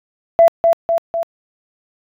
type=tone with echo; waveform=sine; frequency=670 Hz; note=E5; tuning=28 cents sharp; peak=-4 dBFS; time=0.39-0.48 s; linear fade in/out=0 ms; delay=250 ms; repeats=3; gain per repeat=-4 dB; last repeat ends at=1.23 s; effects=tanh soft clip ceiling 0 dBFS